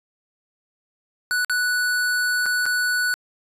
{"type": "tone with dropouts", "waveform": "square", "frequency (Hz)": 1480, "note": "F#6", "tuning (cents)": 0, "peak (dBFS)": -20, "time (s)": [1.31, 3.14], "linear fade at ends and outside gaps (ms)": 0, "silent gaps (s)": [[1.447, 1.497], [2.458, 2.463], [2.656, 2.663]], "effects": ["resampled to 32000 Hz"]}